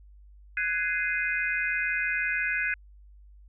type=chord; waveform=sine; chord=Ab dominant seventh; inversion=third; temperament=just; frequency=1495.1 / 1661.2 / 2077 / 2492 Hz; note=Gb6 / Ab6 / C7 / Eb7; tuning=+18 / 0 / -13 / +2 cents; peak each=-31 dBFS; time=0.57-2.74 s; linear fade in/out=2 ms; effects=added 50 Hz sine -49 dBFS peak until 3.48 s